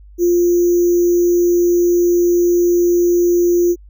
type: tone with sample-and-hold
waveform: sine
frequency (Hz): 349.2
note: F4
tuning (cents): 0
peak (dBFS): -10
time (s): 0.18-3.76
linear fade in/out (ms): 50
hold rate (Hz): 6300
effects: added 50 Hz sine -38 dBFS peak until 3.89 s